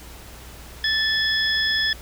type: tone cluster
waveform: sine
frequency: 1758 / 3381 / 5130 Hz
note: A6 / G#7 / E8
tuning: -2 / +30 / -48 cents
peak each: -22 / -23 / -26 dBFS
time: 0.84-1.93 s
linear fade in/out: 2 ms
effects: added 60 Hz sine -42 dBFS peak until 2.01 s + pink hiss -43 dBFS RMS until 2.01 s